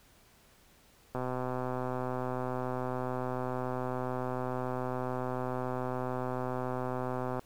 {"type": "click train", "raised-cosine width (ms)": 1, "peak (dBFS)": -21, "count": 794, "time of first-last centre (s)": [1.15, 7.394], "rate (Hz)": 127, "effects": ["pink hiss -62 dBFS RMS until 7.45 s"]}